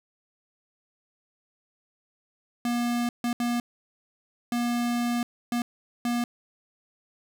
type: tone bursts at uneven times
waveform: square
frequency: 239.4 Hz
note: A#3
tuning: 46 cents sharp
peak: -25 dBFS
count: 6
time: 2.65-3.09 / 3.24-3.33 / 3.4-3.6 / 4.52-5.23 / 5.52-5.62 / 6.05-6.24 s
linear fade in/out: 2 ms
effects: none